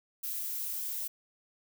violet noise, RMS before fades -36 dBFS, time 0.23-1.08 s, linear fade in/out 10 ms, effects none

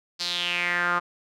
sawtooth tone with band-pass filter sweep, 175.5 Hz, F3, 9 cents sharp, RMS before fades -26 dBFS, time 0.19-1 s, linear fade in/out 20 ms, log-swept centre 4700 to 1200 Hz, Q 4.8, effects none

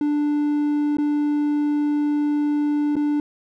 triangle tone with dropouts, 294.6 Hz, D4, 6 cents sharp, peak -16 dBFS, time 0.01-3.2 s, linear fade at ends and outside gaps 2 ms, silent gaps 0.97-0.984 / 2.956-2.965 s, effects none

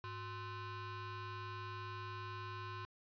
35% pulse ring-modulated tone, 469.5 Hz, A#4, 12 cents sharp, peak -39 dBFS, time 0.04-2.85 s, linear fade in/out 0 ms, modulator 573 Hz, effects resampled to 11025 Hz

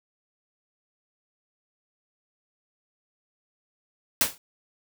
white noise with exponential decay, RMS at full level -17 dBFS, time 4.21-4.38 s, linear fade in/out 1 ms, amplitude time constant 35 ms, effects none

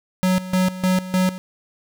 square tone with tremolo, 185 Hz, F#3, in tune, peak -16 dBFS, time 0.23-1.38 s, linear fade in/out 0 ms, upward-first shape square, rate 3.3 Hz, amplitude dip 80%, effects none

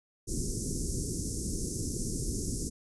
pink band-stop noise, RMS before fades -33 dBFS, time 0.27-2.7 s, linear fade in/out 20 ms, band 420 to 5500 Hz, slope 48 dB/octave, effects resampled to 24000 Hz

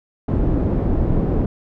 pink low-pass noise, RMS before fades -18 dBFS, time 0.28-1.46 s, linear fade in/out 5 ms, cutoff 410 Hz, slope 12 dB/octave, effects none

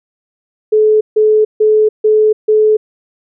sine tone bursts, 430 Hz, A4, 40 cents flat, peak -6 dBFS, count 5, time 0.72-2.77 s, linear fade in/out 10 ms, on 290 ms, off 150 ms, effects none

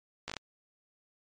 slowing click train, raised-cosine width 0.2 ms, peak -19 dBFS, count 5, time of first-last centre 0.28-0.367 s, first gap 16 ms, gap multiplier 1.21, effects MP3 48 kbps

